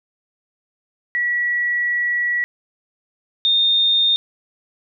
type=tone pair in turn; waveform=sine; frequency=1935 / 3653 Hz; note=B6 / A#7; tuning=-36 / -36 cents; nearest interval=major seventh; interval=1100 cents; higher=second; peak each=-17 / -13 dBFS; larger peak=second; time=1.15-2.44 / 3.45-4.16 s; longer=first; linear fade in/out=0 ms; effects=none